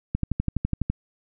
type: click train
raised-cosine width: 5 ms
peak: -11 dBFS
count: 10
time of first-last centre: 0.15-0.9 s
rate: 12 Hz
effects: none